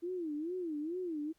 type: tone with vibrato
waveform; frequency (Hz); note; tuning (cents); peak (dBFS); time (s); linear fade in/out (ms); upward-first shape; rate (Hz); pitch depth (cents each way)
sine; 329.6; E4; 0; -35; 0.02-1.33; 20; sine; 2.3; 200
effects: pink hiss -75 dBFS RMS until 1.38 s + Opus 48 kbps